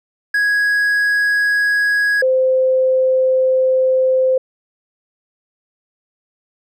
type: tone pair in turn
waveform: triangle / sine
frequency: 1661.2 / 518.9 Hz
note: G#6 / C5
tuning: 0 / -14 cents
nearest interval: octave + minor sixth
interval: 2014 cents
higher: first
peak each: -11 dBFS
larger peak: neither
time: 0.34-2.22 / 2.22-4.38 s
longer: second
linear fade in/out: 5 ms
effects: none